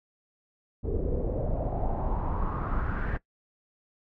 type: noise with low-pass filter sweep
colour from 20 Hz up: brown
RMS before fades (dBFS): -29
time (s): 0.83-3.18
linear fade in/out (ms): 20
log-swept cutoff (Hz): 400 to 1700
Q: 4.6
effects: noise-tail reverb RT60 0.1 s tail -19 dB re dry